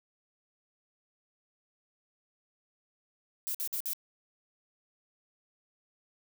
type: noise bursts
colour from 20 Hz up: violet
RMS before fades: -34 dBFS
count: 4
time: 3.47-3.933 s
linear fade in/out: 0 ms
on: 76 ms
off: 53 ms
effects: none